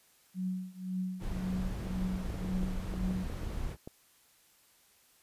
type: tone with tremolo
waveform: sine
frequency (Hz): 185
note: F#3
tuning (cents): 0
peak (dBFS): -30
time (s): 0.34-3.27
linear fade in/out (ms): 50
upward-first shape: triangle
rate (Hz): 1.9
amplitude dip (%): 95
type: noise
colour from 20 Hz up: brown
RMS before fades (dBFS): -37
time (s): 1.19-3.77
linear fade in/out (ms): 50
type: clicks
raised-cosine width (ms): 2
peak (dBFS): -29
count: 10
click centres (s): 1.87 / 2.302 / 2.343 / 2.447 / 2.631 / 2.939 / 3.109 / 3.299 / 3.433 / 3.875
effects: white hiss -65 dBFS RMS until 5.22 s + resampled to 32000 Hz